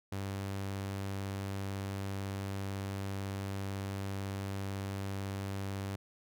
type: tone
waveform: sawtooth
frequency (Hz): 98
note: G2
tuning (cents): 0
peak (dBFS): -32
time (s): 0.12-5.96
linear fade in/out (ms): 5
effects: none